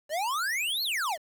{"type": "exponential two-way sweep", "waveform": "square", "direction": "up then down", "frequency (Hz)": [567, 4435, 567], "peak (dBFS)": -28, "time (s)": [0.09, 1.18], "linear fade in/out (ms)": 50, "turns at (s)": 0.83, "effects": ["9-bit"]}